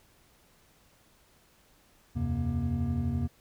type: tone cluster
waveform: triangle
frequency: 79.2 / 91.1 / 131.9 / 236.9 Hz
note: D#2 / F#2 / C3 / A#3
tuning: +31 / -26 / +14 / +28 cents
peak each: -31 dBFS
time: 2.15-3.28 s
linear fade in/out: 20 ms
effects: pink hiss -63 dBFS RMS until 3.4 s